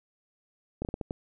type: slowing click train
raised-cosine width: 2 ms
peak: -19 dBFS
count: 6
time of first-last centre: 0.82-1.109 s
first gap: 29 ms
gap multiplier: 1.35
effects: none